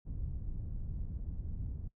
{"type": "low-pass noise", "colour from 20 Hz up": "pink", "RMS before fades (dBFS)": -39, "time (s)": [0.05, 1.89], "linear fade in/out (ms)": 20, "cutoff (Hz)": 110, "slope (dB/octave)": 12, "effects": ["noise-tail reverb RT60 0.1 s tail -21 dB re dry"]}